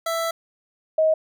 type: tone pair in turn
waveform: 25% pulse / sine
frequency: 662 / 631.6 Hz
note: E5 / D#5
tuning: +7 / +26 cents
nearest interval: minor second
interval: 81 cents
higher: first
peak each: -19 / -15 dBFS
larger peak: second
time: 0.06-0.31 / 0.98-1.14 s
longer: first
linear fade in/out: 5 ms
effects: none